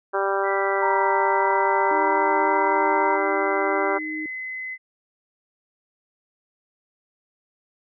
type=harmonic tone; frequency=196 Hz; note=G3; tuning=in tune; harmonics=2 / 3 / 4 / 5 / 6 / 7 / 8; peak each=-25 / -27 / -28 / -29 / -30 / -30 / -31 dBFS; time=0.13-3.99 s; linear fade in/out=20 ms
type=tone with pitch glide; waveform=sine; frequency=1975.5 to 2035 Hz; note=B6 to C7; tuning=0 to -49 cents; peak=-29 dBFS; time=0.43-4.78 s; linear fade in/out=50 ms; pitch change=+51 cents; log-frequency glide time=0.85-3.02 s
type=tone with vibrato; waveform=sine; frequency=932.3 Hz; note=A#5; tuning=in tune; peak=-21 dBFS; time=0.82-3.16 s; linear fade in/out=5 ms; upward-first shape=sine; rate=1.8 Hz; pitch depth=20 cents each way
type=tone with tremolo; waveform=sine; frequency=310.4 Hz; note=D#4; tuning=4 cents flat; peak=-29 dBFS; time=1.91-4.26 s; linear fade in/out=2 ms; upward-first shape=triangle; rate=2.3 Hz; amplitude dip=25%
effects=none